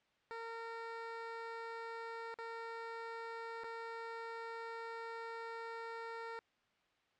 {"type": "tone with dropouts", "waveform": "15% pulse", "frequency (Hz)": 458.1, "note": "A#4", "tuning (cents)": -30, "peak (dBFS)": -37, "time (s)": [0.31, 6.39], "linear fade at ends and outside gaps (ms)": 0, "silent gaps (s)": [[2.341, 2.387], [3.635, 3.643]], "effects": ["white hiss -75 dBFS RMS until 7.19 s", "low-pass 3000 Hz 12 dB/octave"]}